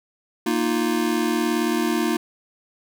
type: chord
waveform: square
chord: Bb suspended fourth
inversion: none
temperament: just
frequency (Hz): 233.1 / 310.8 / 349.6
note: Bb3 / Eb4 / F4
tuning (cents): 0 / -2 / +2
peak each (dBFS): -25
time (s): 0.46-2.17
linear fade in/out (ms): 5
effects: none